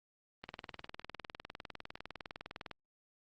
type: click train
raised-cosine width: 0.3 ms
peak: -27 dBFS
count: 46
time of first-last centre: 0.44-2.713 s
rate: 19.8 Hz
effects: Opus 24 kbps